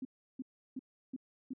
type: tone bursts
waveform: sine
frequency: 260 Hz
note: C4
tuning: 11 cents flat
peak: -37 dBFS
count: 5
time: 0.02-1.535 s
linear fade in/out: 5 ms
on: 31 ms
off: 340 ms
effects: none